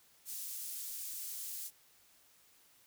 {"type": "high-pass noise", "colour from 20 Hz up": "pink", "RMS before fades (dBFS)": -43, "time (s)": [0.25, 1.71], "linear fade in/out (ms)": 50, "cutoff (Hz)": 8500, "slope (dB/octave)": 12, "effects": ["white hiss -66 dBFS RMS until 2.86 s"]}